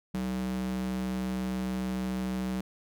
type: tone with high-pass filter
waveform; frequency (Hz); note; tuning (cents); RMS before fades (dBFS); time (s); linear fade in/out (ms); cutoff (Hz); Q
square; 63.3; B1; +43; -32; 0.14-2.61; 5; 150; 9.2
effects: none